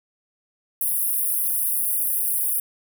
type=high-pass noise; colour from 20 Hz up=pink; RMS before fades=-23 dBFS; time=0.81-2.6 s; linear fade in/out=2 ms; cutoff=9600 Hz; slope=96 dB/octave; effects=none